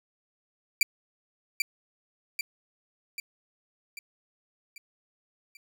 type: tone with echo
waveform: sawtooth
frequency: 2349 Hz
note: D7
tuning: in tune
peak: -15 dBFS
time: 0.81-0.83 s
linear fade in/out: 2 ms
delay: 790 ms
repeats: 6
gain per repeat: -5 dB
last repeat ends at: 5.57 s
effects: none